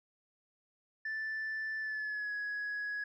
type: tone with pitch glide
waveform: sine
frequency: 1760 to 1673.7 Hz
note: A6 to G#6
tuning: 0 to +13 cents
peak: -33 dBFS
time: 1.05-3.04 s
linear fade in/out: 5 ms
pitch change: -87 cents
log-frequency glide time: 1.79-2.33 s
effects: tanh soft clip ceiling -33 dBFS